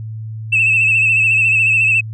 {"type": "tone with vibrato", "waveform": "sine", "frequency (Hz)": 2628, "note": "E7", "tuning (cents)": -6, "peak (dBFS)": -9, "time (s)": [0.52, 2.01], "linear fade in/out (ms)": 10, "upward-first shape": "sine", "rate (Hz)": 14, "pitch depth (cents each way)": 52, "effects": ["tanh soft clip ceiling -6 dBFS", "added 110 Hz sine -24 dBFS peak until 2.13 s"]}